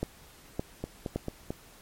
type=two click trains; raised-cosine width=2 ms; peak=-19 / -16 dBFS; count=4 / 3; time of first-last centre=0.84-1.505 / 0.03-1.16 s; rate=4.51 / 1.77 Hz; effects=pink hiss -54 dBFS RMS until 1.81 s + MP3 64 kbps